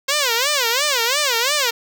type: tone with vibrato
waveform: 5% pulse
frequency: 523.3 Hz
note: C5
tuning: in tune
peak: -5 dBFS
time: 0.08-1.71 s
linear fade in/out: 10 ms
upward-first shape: sine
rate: 2.9 Hz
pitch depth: 240 cents each way
effects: none